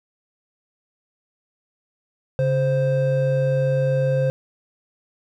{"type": "tone pair together", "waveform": "triangle", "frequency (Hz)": [138.6, 523.3], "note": ["C#3", "C5"], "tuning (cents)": [0, 0], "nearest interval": "octave + major seventh", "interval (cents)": 2300, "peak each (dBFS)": -18, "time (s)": [2.39, 4.3], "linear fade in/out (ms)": 0, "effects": []}